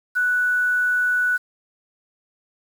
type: tone with quantisation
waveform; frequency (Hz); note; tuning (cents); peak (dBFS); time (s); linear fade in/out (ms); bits
sine; 1480; F#6; 0; -17; 0.15-1.38; 20; 7
effects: none